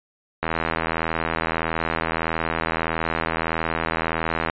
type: click train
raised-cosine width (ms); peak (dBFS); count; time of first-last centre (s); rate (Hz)
0.5; -7; 333; 0.43-4.499; 81.6
effects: resampled to 8000 Hz